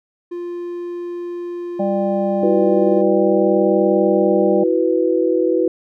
triangle tone, 349.2 Hz, F4, in tune, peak -22 dBFS, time 0.31-3.02 s, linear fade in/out 10 ms
harmonic tone, 197.8 Hz, G3, 16 cents sharp, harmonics 1 / 3 / 4, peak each -20 / -19 / -26 dBFS, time 1.79-4.64 s, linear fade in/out 10 ms
sine chord, E suspended second, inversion none, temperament equal, 329.6 / 370 / 493.9 Hz, E4 / F#4 / B4, 0 / 0 / 0 cents, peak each -18 dBFS, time 2.43-5.68 s, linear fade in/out 2 ms
effects none

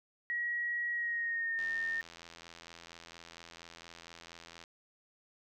sine tone with pitch glide, 1908 to 1821.8 Hz, A#6 to A#6, +40 to -40 cents, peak -32 dBFS, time 0.3-2.01 s, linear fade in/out 0 ms, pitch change -80 cents, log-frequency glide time 0.91-1.62 s
click train, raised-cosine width 0.2 ms, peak -32 dBFS, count 258, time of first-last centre 1.59-4.639 s, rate 84.3 Hz
effects none

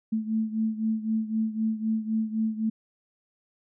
sine beating tone pair, 219.2 / 223.1 Hz, A3 / A3, -6 / +24 cents, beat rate 3.9 Hz, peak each -26 / -30 dBFS, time 0.12-2.7 s, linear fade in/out 10 ms, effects none

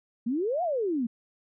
sine exponential two-way sweep, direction up then down, 220 to 740 to 220 Hz, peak -25 dBFS, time 0.26-1.07 s, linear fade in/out 10 ms, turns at 0.63 s, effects none

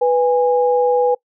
sine tone pair together, 493.9 / 821.7 Hz, B4 / G#5, 0 / -19 cents, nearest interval major sixth, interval 881 cents, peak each -13 / -18 dBFS, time 0.01-1.15 s, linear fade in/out 10 ms, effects noise-tail reverb RT60 0.1 s tail -24 dB re dry

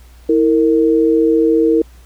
sine tone pair together, 324.7 / 459.2 Hz, E4 / A#4, -26 / -26 cents, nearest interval tritone, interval 600 cents, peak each -12 dBFS, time 0.29-1.82 s, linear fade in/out 5 ms, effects added 60 Hz sine -39 dBFS peak until 2.05 s + pink hiss -50 dBFS RMS until 2.05 s

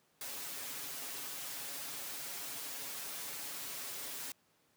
white noise with comb filter, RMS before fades -43 dBFS, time 0.21-4.32 s, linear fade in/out 2 ms, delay 7.2 ms, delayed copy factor +0.85, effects pink hiss -72 dBFS RMS until 4.76 s + high-pass 150 Hz 12 dB/octave

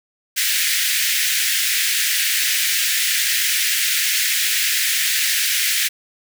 pink high-pass noise, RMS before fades -19 dBFS, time 0.36-5.89 s, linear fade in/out 20 ms, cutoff 1700 Hz, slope 48 dB/octave, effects none

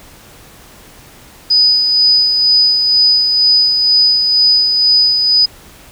sine tone with tremolo, 4980 Hz, D#8, 1 cent sharp, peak -6 dBFS, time 1.5-5.46 s, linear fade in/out 10 ms, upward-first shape sine, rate 2.1 Hz, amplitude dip 40%, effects pink hiss -40 dBFS RMS until 5.91 s

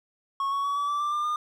triangle tone with pitch steps, 1100 / 1115.4 / 1130.9 / 1146.7 / 1162.7 / 1179 / 1195.4 / 1212.1 Hz, C#6 / C#6 / C#6 / D6 / D6 / D6 / D6 / D#6, -14 / +10 / +34 / -42 / -18 / +6 / +30 / -46 cents, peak -23 dBFS, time 0.4-1.36 s, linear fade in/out 2 ms, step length 120 ms, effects none

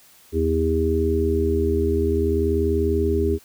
harmonic tone, 80.5 Hz, E2, 41 cents flat, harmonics 1 / 3 / 4 / 5, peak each -22 / -27 / -26 / -21 dBFS, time 0.32-3.39 s, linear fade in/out 50 ms, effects white hiss -52 dBFS RMS until 3.44 s

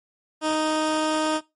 15% pulse tone, 310.9 Hz, D#4, 1 cent flat, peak -15 dBFS, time 0.41-1.41 s, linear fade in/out 50 ms, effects noise-tail reverb RT60 0.2 s tail -19 dB re dry + MP3 48 kbps

